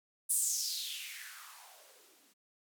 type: noise with band-pass filter sweep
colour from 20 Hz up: violet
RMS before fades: -39 dBFS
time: 0.29-2.34 s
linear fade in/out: 20 ms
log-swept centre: 10000 to 230 Hz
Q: 4.5
effects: none